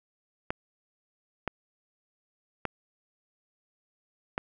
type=clicks; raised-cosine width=0.5 ms; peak=-14 dBFS; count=4; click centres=0.505 / 1.477 / 2.653 / 4.379 s; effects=none